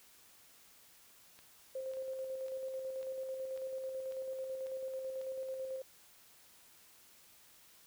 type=click train; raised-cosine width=0.2 ms; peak=-39 dBFS; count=8; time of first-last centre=1.39-5.215 s; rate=1.83 Hz
type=tone with tremolo; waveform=sine; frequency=526 Hz; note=C5; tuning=9 cents sharp; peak=-37 dBFS; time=1.75-5.82 s; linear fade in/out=5 ms; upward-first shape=square; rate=9.1 Hz; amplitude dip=30%
effects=white hiss -62 dBFS RMS until 7.86 s